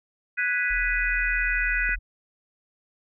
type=chord; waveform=sine; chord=G# minor seventh; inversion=third; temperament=equal; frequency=1480 / 1661.2 / 1975.5 / 2489 Hz; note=F#6 / G#6 / B6 / D#7; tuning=0 / 0 / 0 / 0 cents; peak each=-26 / -31 / -27 / -29 dBFS; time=0.37-1.96 s; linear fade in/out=20 ms
type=tone; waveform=sine; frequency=40.73 Hz; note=E1; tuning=20 cents flat; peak=-30 dBFS; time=0.7-1.99 s; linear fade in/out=10 ms
type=click; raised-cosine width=2 ms; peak=-30 dBFS; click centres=1.892 s
effects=none